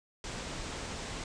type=low-pass noise; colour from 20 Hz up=pink; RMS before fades=-40 dBFS; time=0.24-1.24 s; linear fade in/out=2 ms; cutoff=8600 Hz; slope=48 dB/octave; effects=resampled to 22050 Hz